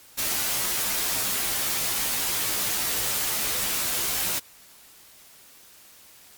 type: noise with comb filter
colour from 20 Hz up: white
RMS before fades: -26 dBFS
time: 0.17-4.4 s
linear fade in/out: 20 ms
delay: 13 ms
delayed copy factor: -1
effects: white hiss -51 dBFS RMS until 6.37 s + MP3 96 kbps